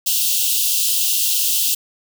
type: high-pass noise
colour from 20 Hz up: white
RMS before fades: -18 dBFS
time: 0.06-1.75 s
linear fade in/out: 10 ms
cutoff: 2700 Hz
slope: 96 dB/octave
effects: none